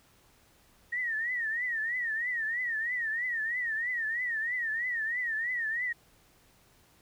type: tone with vibrato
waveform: sine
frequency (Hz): 1869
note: A#6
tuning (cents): +4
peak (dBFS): -29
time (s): 0.92-5.93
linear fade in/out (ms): 10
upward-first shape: triangle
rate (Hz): 3.1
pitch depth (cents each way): 150
effects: pink hiss -63 dBFS RMS until 7.01 s